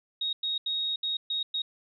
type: tone bursts at uneven times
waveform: sine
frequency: 3758 Hz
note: A#7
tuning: 13 cents sharp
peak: -27 dBFS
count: 6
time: 0.21-0.33 / 0.43-0.58 / 0.66-0.96 / 1.03-1.17 / 1.3-1.43 / 1.54-1.62 s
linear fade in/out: 5 ms
effects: none